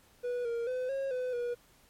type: tone with pitch steps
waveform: triangle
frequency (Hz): 489.2 / 467.5 / 507 / 543 / 504 / 482.1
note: B4 / A#4 / B4 / C#5 / B4 / B4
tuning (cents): -16 / +5 / +45 / -36 / +35 / -42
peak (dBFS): -29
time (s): 0.23-1.55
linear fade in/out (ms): 20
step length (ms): 220
effects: pink hiss -63 dBFS RMS until 1.89 s + MP3 64 kbps